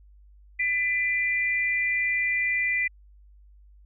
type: tone pair together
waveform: sine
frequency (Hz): 2000 / 2378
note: B6 / D7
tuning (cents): +21 / +21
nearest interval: minor third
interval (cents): 300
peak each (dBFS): -24 / -27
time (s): 0.59-2.88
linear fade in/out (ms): 10
effects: added 50 Hz sine -50 dBFS peak until 3.85 s